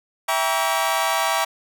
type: chord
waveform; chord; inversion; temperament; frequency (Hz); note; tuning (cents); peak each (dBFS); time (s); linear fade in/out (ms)
sawtooth; E diminished seventh; none; just; 659.3 / 791.1 / 949.3 / 1139.2; E5 / G5 / Bb5 / Db6; 0 / +16 / +31 / +47; -21; 0.28-1.45; 10
effects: none